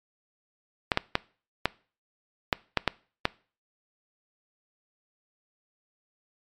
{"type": "clicks", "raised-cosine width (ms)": 0.3, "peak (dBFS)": -5, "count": 8, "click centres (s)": [0.918, 0.974, 1.154, 1.656, 2.528, 2.773, 2.877, 3.254], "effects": ["noise-tail reverb RT60 0.4 s tail -22 dB re dry", "MP3 96 kbps"]}